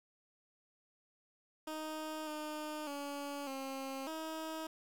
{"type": "tone with pitch steps", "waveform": "15% pulse", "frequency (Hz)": [311.3, 304.6, 284.6, 268.5, 318.2], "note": ["D#4", "D#4", "C#4", "C4", "D#4"], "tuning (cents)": [1, -37, 46, 45, 39], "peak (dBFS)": -34, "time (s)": [1.67, 4.67], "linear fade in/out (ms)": 5, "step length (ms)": 600, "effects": ["10-bit"]}